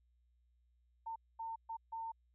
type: tone bursts at uneven times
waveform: sine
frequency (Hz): 905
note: A5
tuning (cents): +48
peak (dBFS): -40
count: 4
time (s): 1.06-1.16 / 1.39-1.56 / 1.69-1.77 / 1.92-2.12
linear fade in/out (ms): 10
effects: added 60 Hz sine -70 dBFS peak until 2.34 s